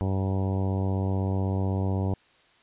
harmonic tone, 96 Hz, G2, 36 cents flat, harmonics 1 / 2 / 3 / 4 / 5 / 6 / 7 / 8 / 9 / 10, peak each -25 / -31 / -35 / -37 / -39 / -41 / -42 / -43 / -44 / -45 dBFS, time 0.01-2.14 s, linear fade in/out 0 ms, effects white hiss -60 dBFS RMS until 2.62 s + resampled to 8000 Hz

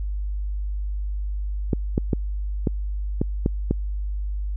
clicks, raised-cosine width 3 ms, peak -7 dBFS, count 7, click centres 1.732 / 1.979 / 2.132 / 2.672 / 3.215 / 3.461 / 3.71 s, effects added 50 Hz sine -24 dBFS peak until 4.56 s

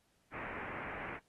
white low-pass noise, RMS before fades -44 dBFS, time 0.31-1.2 s, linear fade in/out 50 ms, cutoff 2300 Hz, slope 48 dB/octave, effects pink hiss -75 dBFS RMS until 1.28 s + AAC 32 kbps

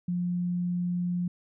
sine tone, 176.9 Hz, F3, 23 cents sharp, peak -26 dBFS, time 0.08-1.28 s, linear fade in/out 5 ms, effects none

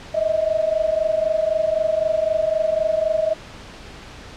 sine tone pair together, 622.3 / 646.2 Hz, D#5 / E5, 0 / -35 cents, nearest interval minor second, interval 65 cents, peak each -20 dBFS, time 0.14-3.34 s, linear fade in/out 10 ms, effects pink hiss -39 dBFS RMS until 4.36 s + low-pass 5000 Hz 12 dB/octave

